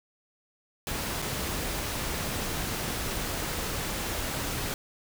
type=noise with dropouts; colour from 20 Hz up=pink; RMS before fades=-32 dBFS; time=0.87-4.74 s; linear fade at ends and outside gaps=1 ms; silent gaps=1.219-1.223 s; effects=none